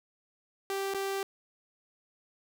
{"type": "tone with dropouts", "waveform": "sawtooth", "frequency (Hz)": 391.3, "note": "G4", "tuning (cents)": -3, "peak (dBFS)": -27, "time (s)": [0.7, 1.23], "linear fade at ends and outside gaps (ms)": 1, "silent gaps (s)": [0.939, 0.946], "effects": []}